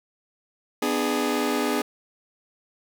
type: chord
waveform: sawtooth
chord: G# diminished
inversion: first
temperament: just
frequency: 249.2 / 299 / 415.3 Hz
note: B3 / D4 / G#4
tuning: +16 / +31 / 0 cents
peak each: -23 dBFS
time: 0.82-1.82 s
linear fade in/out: 5 ms
effects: 8-bit